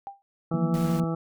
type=tone with exponential decay; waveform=sine; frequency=794 Hz; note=G5; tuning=22 cents sharp; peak=-30 dBFS; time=0.07-0.22 s; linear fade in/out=0 ms; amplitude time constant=32 ms
type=harmonic tone; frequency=164.81 Hz; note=E3; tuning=in tune; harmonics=1 / 2 / 3 / 4 / 5 / 7 / 8; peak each=-27 / -32 / -35 / -39 / -39 / -42 / -40 dBFS; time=0.51-1.15 s; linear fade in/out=5 ms
type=chord; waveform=sine; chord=Eb suspended second; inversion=none; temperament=just; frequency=155.56 / 175.01 / 233.3 Hz; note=Eb3 / F3 / Bb3; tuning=0 / +4 / +2 cents; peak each=-32 / -26 / -31 dBFS; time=0.54-1.04 s; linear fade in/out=2 ms
type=noise; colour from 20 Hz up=pink; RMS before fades=-41 dBFS; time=0.74-1 s; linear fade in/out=0 ms
effects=none